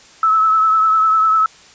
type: tone with vibrato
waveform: sine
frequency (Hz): 1301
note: E6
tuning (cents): -23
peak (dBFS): -10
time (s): 0.23-1.46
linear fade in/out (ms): 2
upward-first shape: triangle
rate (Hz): 10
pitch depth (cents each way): 34
effects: white hiss -44 dBFS RMS until 1.74 s + resampled to 16000 Hz